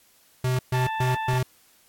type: tone bursts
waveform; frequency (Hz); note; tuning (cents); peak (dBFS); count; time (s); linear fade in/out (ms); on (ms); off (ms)
square; 127.5; C3; -44; -22; 4; 0.44-1.43; 5; 150; 130
type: harmonic tone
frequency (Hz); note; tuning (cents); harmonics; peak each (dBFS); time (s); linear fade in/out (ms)
882; A5; +4; 1 / 2 / 3 / 4; -27 / -34 / -39 / -44; 0.73-1.39; 20
type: click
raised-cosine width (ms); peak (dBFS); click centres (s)
5; -23; 1.334
effects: white hiss -59 dBFS RMS until 1.88 s + AAC 64 kbps